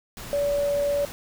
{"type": "tone in noise", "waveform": "sine", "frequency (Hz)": 573, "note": "D5", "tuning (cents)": -43, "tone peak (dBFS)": -21, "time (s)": [0.33, 1.05], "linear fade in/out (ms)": 0, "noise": "pink", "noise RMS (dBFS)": -38, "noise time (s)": [0.17, 1.12], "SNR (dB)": 14, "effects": []}